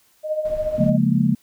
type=tone with tremolo; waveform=sine; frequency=617 Hz; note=D#5; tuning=15 cents flat; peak=-17 dBFS; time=0.23-0.98 s; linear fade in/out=50 ms; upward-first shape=triangle; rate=14 Hz; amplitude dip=75%
type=noise; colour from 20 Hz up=brown; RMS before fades=-35 dBFS; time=0.45-0.9 s; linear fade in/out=5 ms
type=chord; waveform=sine; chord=Bb minor seventh; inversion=first; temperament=just; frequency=139.85 / 174.81 / 209.8 / 233.1 Hz; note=Db3 / F3 / Ab3 / Bb3; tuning=+16 / +2 / +18 / 0 cents; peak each=-21 / -21 / -20 / -20 dBFS; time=0.78-1.35 s; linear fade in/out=10 ms
effects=white hiss -59 dBFS RMS until 1.42 s